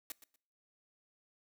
white noise with echo, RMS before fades -42 dBFS, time 0.1-0.12 s, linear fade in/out 2 ms, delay 120 ms, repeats 2, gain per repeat -14 dB, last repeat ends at 0.36 s, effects noise-tail reverb RT60 0.6 s tail -24 dB re dry

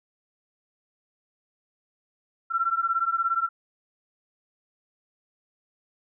sine beating tone pair, 1347 / 1364 Hz, E6 / F6, +37 / -41 cents, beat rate 17 Hz, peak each -25 / -26 dBFS, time 2.5-3.49 s, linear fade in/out 20 ms, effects none

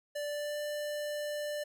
square tone with pitch glide, 586 to 592.1 Hz, D5 to D5, -4 to +14 cents, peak -35 dBFS, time 0.15-1.64 s, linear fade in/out 10 ms, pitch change +18 cents, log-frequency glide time 0.29-0.59 s, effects none

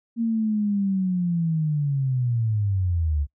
sine linear sweep, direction down, 233.1 to 69.3 Hz, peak -20 dBFS, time 0.16-3.27 s, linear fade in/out 50 ms, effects noise-tail reverb RT60 0.1 s tail -24 dB re dry

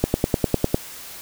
click train, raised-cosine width 2 ms, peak -3 dBFS, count 8, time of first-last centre 0.04-0.744 s, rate 9.94 Hz, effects white hiss -38 dBFS RMS until 1.21 s

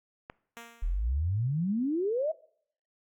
click, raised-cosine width 0.5 ms, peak -25 dBFS, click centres 0.299 s
5% pulse tone with exponential decay, 233.1 Hz, A#3, in tune, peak -30 dBFS, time 0.57-1.13 s, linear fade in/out 0 ms, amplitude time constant 120 ms
sine exponential sweep, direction up, 36.76 to 659.3 Hz, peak -26 dBFS, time 0.82-2.32 s, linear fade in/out 10 ms
effects noise-tail reverb RT60 0.6 s tail -21 dB re dry + Opus 48 kbps

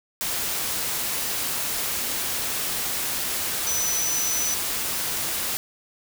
sine tone in noise, 5980 Hz, F#8, 17 cents sharp, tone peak -24 dBFS, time 3.67-4.54 s, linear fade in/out 0 ms, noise white, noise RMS -27 dBFS, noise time 0.21-5.57 s, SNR 0 dB, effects none

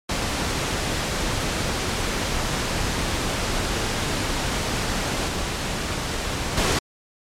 pink noise with level steps, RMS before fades -24 / -26 / -20 dBFS, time 0.09-6.79 s, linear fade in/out 5 ms, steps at 5.28 / 6.57 s, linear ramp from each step 5 ms, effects low-pass 8000 Hz 12 dB/octave + MP3 96 kbps

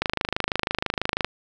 click train, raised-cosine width 0.3 ms, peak -6 dBFS, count 33, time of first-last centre 0.02-1.246 s, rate 26.1 Hz, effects none

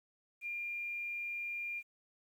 sine tone with quantisation, 2400 Hz, D7, 37 cents sharp, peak -37 dBFS, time 0.41-1.83 s, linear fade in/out 50 ms, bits 11, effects none

